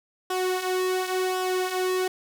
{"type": "tone with flanger", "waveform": "sawtooth", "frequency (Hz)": 370, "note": "F#4", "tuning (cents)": 0, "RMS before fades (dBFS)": -26, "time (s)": [0.3, 2.08], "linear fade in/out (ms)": 5, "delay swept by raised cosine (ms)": [0.45, 4.05], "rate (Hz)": 0.92, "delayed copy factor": -0.6, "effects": []}